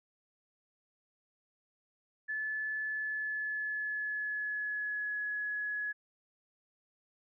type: tone with pitch glide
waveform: sine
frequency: 1731 to 1689.5 Hz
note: A6 to G#6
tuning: -29 to +29 cents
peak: -33 dBFS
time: 2.28-5.93 s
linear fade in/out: 20 ms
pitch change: -42 cents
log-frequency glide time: 2.82-5.17 s
effects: none